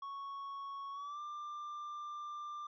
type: tone with pitch glide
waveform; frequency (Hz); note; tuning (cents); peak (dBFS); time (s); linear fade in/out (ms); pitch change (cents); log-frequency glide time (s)
triangle; 1108.7 to 1188.3; C#6 to D6; 0 to +20; -40; 0.02-2.67; 5; +120; 0.92-1.2
effects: resampled to 16000 Hz